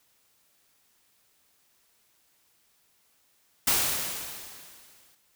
white noise with exponential decay, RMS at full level -22 dBFS, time 3.67-5.15 s, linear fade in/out 5 ms, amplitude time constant 320 ms, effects white hiss -67 dBFS RMS until 5.35 s

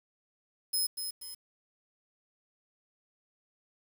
15% pulse tone with echo, 5130 Hz, E8, 48 cents flat, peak -22 dBFS, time 0.73-0.87 s, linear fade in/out 10 ms, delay 240 ms, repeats 2, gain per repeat -7 dB, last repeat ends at 1.35 s, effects 9-bit

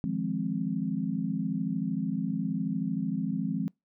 sine chord, F minor seventh, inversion third, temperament equal, 155.56 / 174.61 / 207.7 / 261.6 Hz, Eb3 / F3 / Ab3 / C4, 0 / 0 / 0 / 0 cents, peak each -37 / -32 / -32 / -33 dBFS, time 0.04-3.68 s, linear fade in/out 0 ms, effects noise-tail reverb RT60 0.2 s tail -26 dB re dry

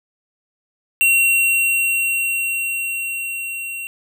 square tone with level ramp, 2739 Hz, F7, 34 cents flat, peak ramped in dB -12 to -27 dBFS, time 1.01-3.87 s, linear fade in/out 0 ms, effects none

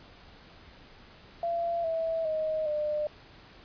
sine tone with pitch steps, 681 / 653.3 / 626.6 / 601.1 Hz, F5 / E5 / D#5 / D5, -44 / -16 / +12 / +40 cents, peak -27 dBFS, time 1.43-3.07 s, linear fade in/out 2 ms, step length 410 ms, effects pink hiss -53 dBFS RMS until 3.64 s + resampled to 11025 Hz

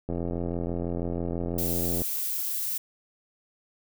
click train, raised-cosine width 2 ms, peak -18 dBFS, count 167, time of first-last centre 0.09-2.018 s, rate 86.1 Hz
violet noise, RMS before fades -30 dBFS, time 1.58-2.78 s, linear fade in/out 5 ms
effects none

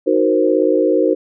sine chord, C half-diminished seventh, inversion first, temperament equal, 311.1 / 370 / 466.2 / 523.3 Hz, Eb4 / Gb4 / Bb4 / C5, 0 / 0 / 0 / 0 cents, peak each -17 dBFS, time 0.06-1.15 s, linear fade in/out 20 ms, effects none

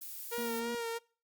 violet noise, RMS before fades -43 dBFS, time 0.01-0.6 s, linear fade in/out 10 ms
sawtooth tone with vibrato, 466.7 Hz, A#4, 2 cents sharp, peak -31 dBFS, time 0.31-0.99 s, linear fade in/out 20 ms, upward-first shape sine, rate 3 Hz, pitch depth 32 cents each way
triangle tone, 233.1 Hz, A#3, in tune, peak -37 dBFS, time 0.38-0.75 s, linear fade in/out 2 ms
effects noise-tail reverb RT60 0.4 s tail -24 dB re dry + Opus 48 kbps

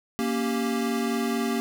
square chord, G diminished, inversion first, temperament equal, 233.1 / 277.2 / 392 Hz, Bb3 / Db4 / G4, 0 / 0 / 0 cents, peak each -27 / -32 / -31 dBFS, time 0.19-1.6 s, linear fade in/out 0 ms, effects none

